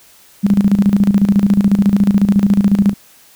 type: tone with tremolo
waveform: sine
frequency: 200.4 Hz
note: G3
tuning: 38 cents sharp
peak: -6 dBFS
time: 0.43-2.94 s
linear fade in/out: 20 ms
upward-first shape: square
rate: 14 Hz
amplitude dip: 70%
effects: white hiss -46 dBFS RMS until 3.35 s